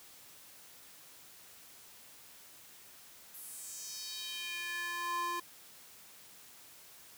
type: tone with high-pass filter sweep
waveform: square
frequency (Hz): 347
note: F4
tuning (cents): -11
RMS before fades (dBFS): -40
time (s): 3.34-5.4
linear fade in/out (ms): 5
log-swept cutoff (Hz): 12000 to 750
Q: 2.8
effects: white hiss -56 dBFS RMS until 7.17 s + high-pass 60 Hz 12 dB/octave